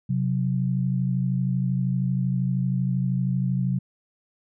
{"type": "tone pair together", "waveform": "sine", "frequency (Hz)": [130.81, 183.61], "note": ["C3", "F#3"], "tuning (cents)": [0, -13], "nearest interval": "tritone", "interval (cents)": 587, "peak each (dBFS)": [-23, -25], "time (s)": [0.09, 3.79], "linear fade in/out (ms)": 10, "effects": []}